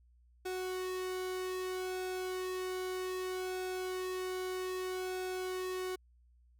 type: tone with flanger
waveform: sawtooth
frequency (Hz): 370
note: F#4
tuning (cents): 0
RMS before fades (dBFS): -38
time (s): 0.45-5.96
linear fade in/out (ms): 10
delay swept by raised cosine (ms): 1 to 1.55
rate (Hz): 0.63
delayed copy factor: -0.7
effects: added 60 Hz sine -62 dBFS peak until 6.59 s